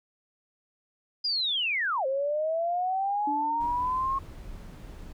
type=linear two-way sweep; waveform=sine; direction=down then up; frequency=4978 to 523.3 to 1090 Hz; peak=-25 dBFS; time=1.24-4.19 s; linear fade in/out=10 ms; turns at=2.06 s
type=tone with exponential decay; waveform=sine; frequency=293.7 Hz; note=D4; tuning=in tune; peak=-30 dBFS; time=3.27-4.33 s; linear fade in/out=5 ms; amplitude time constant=230 ms
type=noise; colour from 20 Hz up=brown; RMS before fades=-42 dBFS; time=3.6-5.13 s; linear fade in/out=10 ms
effects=none